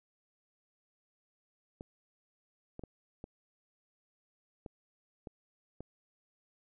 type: clicks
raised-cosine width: 2 ms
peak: -30 dBFS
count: 7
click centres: 1.809 / 2.794 / 2.837 / 3.241 / 4.662 / 5.272 / 5.806 s
effects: none